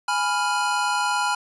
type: chord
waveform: square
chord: F diminished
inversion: first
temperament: equal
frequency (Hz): 830.6 / 987.8 / 1396.9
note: Ab5 / Cb6 / F6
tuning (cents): 0 / 0 / 0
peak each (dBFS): -26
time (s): 0.08-1.35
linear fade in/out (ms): 5
effects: resampled to 24000 Hz